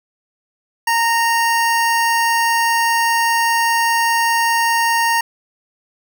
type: tone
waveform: 25% pulse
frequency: 925 Hz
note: A#5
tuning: 14 cents flat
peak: -10 dBFS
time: 0.87-5.21 s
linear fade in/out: 5 ms
effects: none